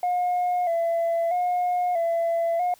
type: tone with vibrato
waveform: sine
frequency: 694 Hz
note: F5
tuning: 11 cents flat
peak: -19 dBFS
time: 0.03-2.74 s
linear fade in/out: 2 ms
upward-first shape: square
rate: 0.78 Hz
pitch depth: 56 cents each way
effects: tanh soft clip ceiling -19 dBFS + white hiss -56 dBFS RMS until 2.79 s